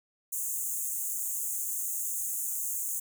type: high-pass noise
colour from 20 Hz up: pink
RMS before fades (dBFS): -33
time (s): 0.32-3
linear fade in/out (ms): 10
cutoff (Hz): 6500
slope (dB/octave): 96
effects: none